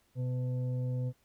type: tone with frequency modulation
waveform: sine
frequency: 126.5 Hz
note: B2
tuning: 42 cents sharp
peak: -30 dBFS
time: 0.15-1.13 s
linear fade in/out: 50 ms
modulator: 377 Hz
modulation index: 0.41
effects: pink hiss -71 dBFS RMS until 1.24 s